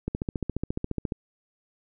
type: click train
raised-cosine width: 3 ms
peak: -15 dBFS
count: 16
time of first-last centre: 0.08-1.122 s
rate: 14.4 Hz
effects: none